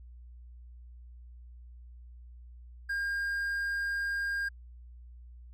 triangle tone, 1611 Hz, G6, 47 cents sharp, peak -28 dBFS, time 2.89-4.49 s, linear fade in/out 10 ms, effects added 60 Hz sine -47 dBFS peak until 5.53 s

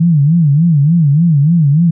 sine tone with vibrato, 155.56 Hz, D#3, in tune, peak -6 dBFS, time 0-1.91 s, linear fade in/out 10 ms, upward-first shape sine, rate 3.4 Hz, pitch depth 190 cents each way, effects none

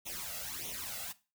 white noise with flanger, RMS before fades -41 dBFS, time 0.05-1.13 s, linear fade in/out 20 ms, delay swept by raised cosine 0.31 to 1.51 ms, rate 1.6 Hz, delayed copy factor +0.8, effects noise-tail reverb RT60 0.3 s tail -17 dB re dry

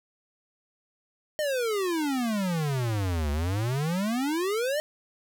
square exponential two-way sweep, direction down then up, 622.3 to 70.8 to 622.3 Hz, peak -26 dBFS, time 1.39-4.8 s, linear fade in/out 0 ms, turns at 3.31 s, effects none

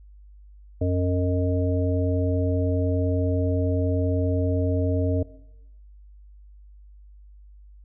harmonic tone with a mistuned harmonic, 91 Hz, F#2, 28 cents flat, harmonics 1 / 3 / 5 / 7, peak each -22 / -27 / -29 / -30 dBFS, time 0.81-5.23 s, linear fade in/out 5 ms, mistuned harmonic 7, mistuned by -42 cents, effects noise-tail reverb RT60 0.9 s tail -18 dB re dry + added 50 Hz sine -45 dBFS peak until 7.84 s

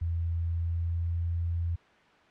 sine tone with pitch glide, 84 to 84.93 Hz, E2 to F2, +33 to -48 cents, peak -27 dBFS, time 0.01-1.76 s, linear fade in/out 10 ms, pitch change +19 cents, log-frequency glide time 0.44-1.19 s, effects white hiss -58 dBFS RMS until 2.3 s + low-pass 2000 Hz 12 dB/octave

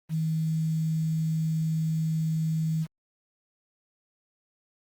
sine tone with quantisation, 159.3 Hz, D#3, 41 cents sharp, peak -24 dBFS, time 0.09-2.87 s, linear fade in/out 50 ms, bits 8, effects Opus 32 kbps

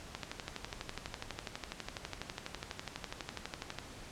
click train, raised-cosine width 0.2 ms, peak -21 dBFS, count 45, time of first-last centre 0.15-3.786 s, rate 12.1 Hz, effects pink hiss -50 dBFS RMS until 4.11 s + low-pass 8000 Hz 12 dB/octave

